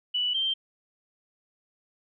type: tone pair in turn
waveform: sine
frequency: 2960 / 3144 Hz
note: F#7 / G7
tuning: 0 / +4 cents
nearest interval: minor second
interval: 104 cents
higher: second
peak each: -24 dBFS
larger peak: neither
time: 0.14-0.34 / 0.34-0.54 s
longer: neither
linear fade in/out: 10 ms
effects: none